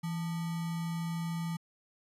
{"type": "tone with sample-and-hold", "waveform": "sine", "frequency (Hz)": 166.6, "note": "E3", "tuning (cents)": 19, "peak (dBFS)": -32, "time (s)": [0.03, 1.57], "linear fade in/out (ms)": 10, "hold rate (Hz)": 1050, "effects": ["resampled to 32000 Hz"]}